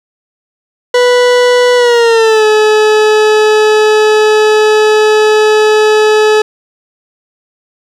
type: tone with pitch glide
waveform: 40% pulse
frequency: 492.4 to 428.7 Hz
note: B4 to A4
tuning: -5 to -45 cents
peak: -4 dBFS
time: 0.94-6.42 s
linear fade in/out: 5 ms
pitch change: -240 cents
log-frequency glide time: 1.76-2.45 s
effects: low-pass 6000 Hz 12 dB/octave + 7-bit